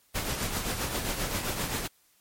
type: noise with tremolo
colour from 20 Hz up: pink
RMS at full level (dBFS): -29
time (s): 0.14-1.88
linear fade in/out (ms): 20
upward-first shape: triangle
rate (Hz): 7.6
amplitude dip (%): 55
effects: white hiss -65 dBFS RMS until 2.2 s + MP3 64 kbps